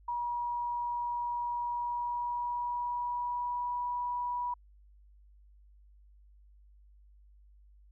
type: tone with pitch glide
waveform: sine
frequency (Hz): 960 to 974.5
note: B5 to B5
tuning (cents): -49 to -23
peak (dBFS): -31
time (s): 0.08-4.54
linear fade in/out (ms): 5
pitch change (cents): +26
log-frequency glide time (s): 1.71-3.81
effects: added 50 Hz sine -56 dBFS peak until 7.91 s